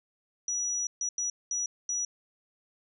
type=tone bursts at uneven times; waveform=sine; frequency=5850 Hz; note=F#8; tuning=21 cents flat; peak=-28 dBFS; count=5; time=0.48-0.87 / 1.01-1.09 / 1.18-1.3 / 1.51-1.66 / 1.89-2.05 s; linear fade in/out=2 ms; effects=none